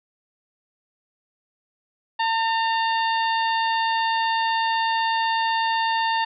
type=harmonic tone with a mistuned harmonic; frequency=904 Hz; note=A5; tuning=47 cents sharp; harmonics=1 / 2 / 3 / 4 / 5; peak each=-21 / -27 / -31 / -33 / -35 dBFS; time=2.19-6.25 s; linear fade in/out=10 ms; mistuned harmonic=3; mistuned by=+48 cents; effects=none